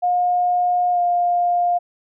sine tone with pitch glide, 715 to 704.3 Hz, F5 to F5, +41 to +14 cents, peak -15 dBFS, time 0.02-1.79 s, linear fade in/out 20 ms, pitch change -27 cents, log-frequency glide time 0.92-0.99 s, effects none

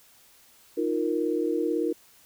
sine chord, Eb suspended second, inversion none, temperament equal, 311.1 / 349.2 / 466.2 Hz, Eb4 / F4 / Bb4, 0 / 0 / 0 cents, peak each -28 dBFS, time 0.77-1.93 s, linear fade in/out 10 ms, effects white hiss -57 dBFS RMS until 2.25 s

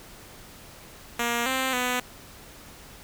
5% pulse tone with pitch steps, 236.5 / 262.1 / 248.9 Hz, A#3 / C4 / B3, +25 / +3 / +14 cents, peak -13 dBFS, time 1.19-2 s, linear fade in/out 5 ms, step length 270 ms, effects pink hiss -47 dBFS RMS until 3.03 s

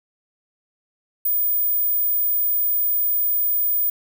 sine tone, 15030 Hz, A#9, 13 cents sharp, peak -17 dBFS, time 1.25-3.9 s, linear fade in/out 5 ms, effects none

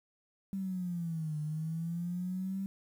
sine linear two-way sweep, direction down then up, 196 to 150 to 196 Hz, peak -33 dBFS, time 0.53-2.66 s, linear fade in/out 0 ms, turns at 1.39 s, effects 10-bit

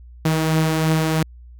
sawtooth beating tone pair, 158.4 / 161.4 Hz, D#3 / E3, +31 / -36 cents, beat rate 3 Hz, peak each -13 / -22 dBFS, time 0.25-1.23 s, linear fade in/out 5 ms, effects added 60 Hz sine -39 dBFS peak until 1.59 s

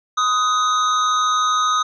square tone with amplitude modulation, 1253 Hz, D#6, 12 cents sharp, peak -14 dBFS, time 0.17-1.83 s, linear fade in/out 10 ms, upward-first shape sine, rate 233 Hz, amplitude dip 50%, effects resampled to 16000 Hz

